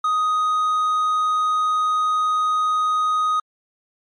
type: tone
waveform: triangle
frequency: 1249 Hz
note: D#6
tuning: 6 cents sharp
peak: -15 dBFS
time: 0.04-3.4 s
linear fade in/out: 5 ms
effects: MP3 48 kbps